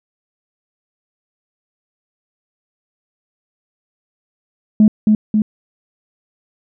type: tone with echo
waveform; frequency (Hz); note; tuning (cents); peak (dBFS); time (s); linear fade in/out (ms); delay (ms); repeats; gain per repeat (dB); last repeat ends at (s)
sine; 213.8; A3; -49; -4; 4.8-4.88; 2; 270; 2; -3; 5.42
effects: tanh soft clip ceiling -2 dBFS